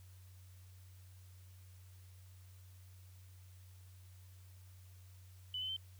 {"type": "tone with pitch steps", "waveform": "sine", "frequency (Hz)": [2998, 3049, 3100], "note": ["F#7", "G7", "G7"], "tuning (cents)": [22, -49, -20], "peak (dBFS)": -38, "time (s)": [5.54, 5.765], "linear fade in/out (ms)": 2, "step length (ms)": 75, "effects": ["added 92 Hz sine -55 dBFS peak until 5.99 s", "white hiss -68 dBFS RMS until 5.99 s"]}